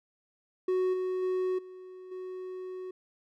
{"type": "tone with level steps", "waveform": "triangle", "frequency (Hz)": 370, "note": "F#4", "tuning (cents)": 0, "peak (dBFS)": [-23, -27, -25, -42, -35], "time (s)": [0.68, 2.91], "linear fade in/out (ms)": 5, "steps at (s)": [0.93, 1.22, 1.58, 2.11], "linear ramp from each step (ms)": 10, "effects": []}